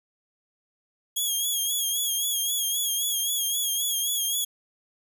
10% pulse tone with vibrato, 3300 Hz, G#7, 12 cents flat, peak -17 dBFS, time 1.16-4.45 s, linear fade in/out 10 ms, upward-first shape sine, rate 3.8 Hz, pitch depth 57 cents each way, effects none

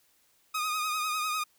sawtooth tone with vibrato, 1244 Hz, D#6, 1 cent flat, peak -25 dBFS, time 0.54-1.44 s, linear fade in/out 10 ms, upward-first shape triangle, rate 10 Hz, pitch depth 52 cents each way, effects white hiss -67 dBFS RMS until 1.58 s

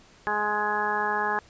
harmonic tone, 209.5 Hz, G#3, 15 cents sharp, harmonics 1 / 2 / 3 / 4 / 5 / 6 / 7 / 8, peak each -40 / -33 / -40 / -28 / -31 / -34 / -37 / -29 dBFS, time 0.27-1.39 s, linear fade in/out 0 ms, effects pink hiss -55 dBFS RMS until 1.49 s + resampled to 16000 Hz

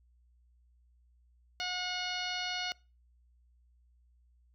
harmonic tone, 725 Hz, F#5, 35 cents flat, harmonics 1 / 2 / 3 / 4 / 5 / 6 / 7 / 8, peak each -41 / -41 / -41 / -40 / -44 / -40 / -47 / -48 dBFS, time 1.6-2.72 s, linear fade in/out 0 ms, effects noise-tail reverb RT60 0.3 s tail -23 dB re dry + added 60 Hz sine -63 dBFS peak until 4.54 s

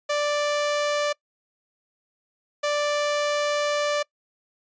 sawtooth tone pair in turn, 587.3 / 587.3 Hz, D5 / D5, 0 / 0 cents, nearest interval unison, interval 0 cents, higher neither, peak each -18 dBFS, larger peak neither, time 0.09-1.13 / 2.63-4.03 s, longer second, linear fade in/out 10 ms, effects noise-tail reverb RT60 0.1 s tail -24 dB re dry + resampled to 16000 Hz

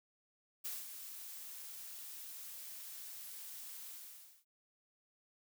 blue noise with ADSR envelope, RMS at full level -41 dBFS, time 0.64-4.45 s, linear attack 15 ms, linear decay 200 ms, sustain -8 dB, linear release 570 ms, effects none

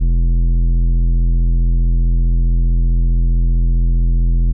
sine tone with tanh clipping, 42.33 Hz, E1, 47 cents sharp, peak -12 dBFS, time 0-4.53 s, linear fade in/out 20 ms, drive 11 dB, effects none

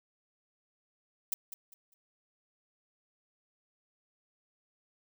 violet noise with echo, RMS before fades -32 dBFS, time 1.32-1.34 s, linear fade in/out 2 ms, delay 200 ms, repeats 3, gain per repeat -11 dB, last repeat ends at 1.94 s, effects none

